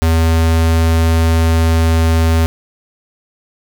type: tone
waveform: square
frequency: 81.8 Hz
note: E2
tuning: 13 cents flat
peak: -10 dBFS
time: 0.02-2.46 s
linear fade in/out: 0 ms
effects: none